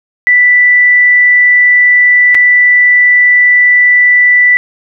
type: tone with dropouts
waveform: sine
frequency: 1975 Hz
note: B6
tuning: in tune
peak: -3 dBFS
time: 0.27-4.57 s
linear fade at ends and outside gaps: 0 ms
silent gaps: 2.346-2.351 s
effects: none